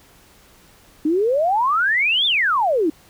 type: exponential two-way sweep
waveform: sine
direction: up then down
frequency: 293.7 to 3634 to 293.7 Hz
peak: -15 dBFS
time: 1.05-2.9 s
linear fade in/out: 5 ms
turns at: 2.26 s
effects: pink hiss -51 dBFS RMS until 3.09 s